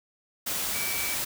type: tone in noise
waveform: sine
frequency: 2300 Hz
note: D7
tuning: 37 cents flat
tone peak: -34 dBFS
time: 0.74-1.15 s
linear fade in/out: 10 ms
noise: white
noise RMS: -30 dBFS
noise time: 0.46-1.25 s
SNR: -7 dB
effects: none